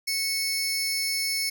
sawtooth tone pair together, 2200 / 5306 Hz, C#7 / E8, -14 / +10 cents, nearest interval octave + minor third, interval 1524 cents, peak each -25 dBFS, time 0.07-1.5 s, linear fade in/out 10 ms, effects none

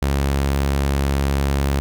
sawtooth tone, 69.3 Hz, C#2, in tune, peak -13 dBFS, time 0.02-1.8 s, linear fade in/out 0 ms, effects none

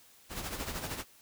pink noise with tremolo, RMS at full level -36 dBFS, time 0.29-1.05 s, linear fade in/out 50 ms, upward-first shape sine, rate 13 Hz, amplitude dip 60%, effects white hiss -60 dBFS RMS until 1.21 s

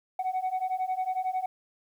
sine beating tone pair, 740 / 751 Hz, F#5 / F#5, 0 / +26 cents, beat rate 11 Hz, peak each -29 / -28 dBFS, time 0.19-1.46 s, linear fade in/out 5 ms, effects tanh soft clip ceiling -24 dBFS + 10-bit

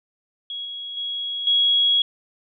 sine tone with level steps, 3322 Hz, G#7, in tune, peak -28 / -30 / -25 / -15 dBFS, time 0.5-2.02 s, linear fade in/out 2 ms, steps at 0.65 / 0.97 / 1.47 s, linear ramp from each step 2 ms, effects none

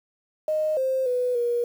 sine tone with pitch steps, 619 / 525 / 497.1 / 477.9 Hz, D#5 / C5 / B4 / A#4, -9 / +6 / +11 / +43 cents, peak -21 dBFS, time 0.48-1.64 s, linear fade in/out 2 ms, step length 290 ms, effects 8-bit

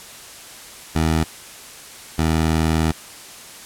15% pulse tone pair in turn, 80 / 80 Hz, D#2 / D#2, +49 / +49 cents, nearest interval unison, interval 0 cents, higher neither, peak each -10 dBFS, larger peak neither, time 0.95-1.24 / 2.18-2.92 s, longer second, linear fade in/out 10 ms, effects white hiss -39 dBFS RMS until 3.65 s + low-pass 11000 Hz 12 dB/octave

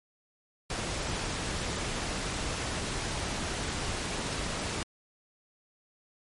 pink noise, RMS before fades -33 dBFS, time 0.7-4.83 s, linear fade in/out 2 ms, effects low-pass 9000 Hz 12 dB/octave + MP3 48 kbps

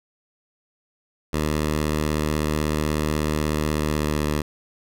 10% pulse tone with pitch glide, 76.3 to 75.08 Hz, D#2 to D2, -33 to +39 cents, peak -13 dBFS, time 1.33-4.42 s, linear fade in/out 5 ms, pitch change -28 cents, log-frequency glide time 3.7-4.27 s, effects none

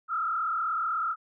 sine tone with frequency modulation, 1318.5 Hz, E6, in tune, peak -26 dBFS, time 0.08-1.16 s, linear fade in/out 50 ms, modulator 36.1 Hz, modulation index 1.9, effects none

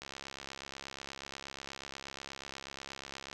click train, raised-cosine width 0.2 ms, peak -25 dBFS, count 227, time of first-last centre 0.02-3.329 s, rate 68.3 Hz, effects none

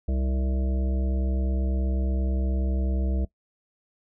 harmonic tone with a mistuned harmonic, 64.9 Hz, C2, 13 cents flat, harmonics 1 / 3 / 5 / 7 / 9 / 10, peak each -23 / -33 / -37 / -40 / -42 / -43 dBFS, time 0.08-3.25 s, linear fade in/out 5 ms, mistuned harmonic 10, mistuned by +19 cents, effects noise-tail reverb RT60 0.1 s tail -19 dB re dry

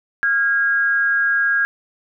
sine tone pair together, 1396.9 / 1635 Hz, F6 / G#6, 0 / -28 cents, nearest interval minor third, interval 272 cents, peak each -23 / -15 dBFS, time 0.23-1.65 s, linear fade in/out 0 ms, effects none

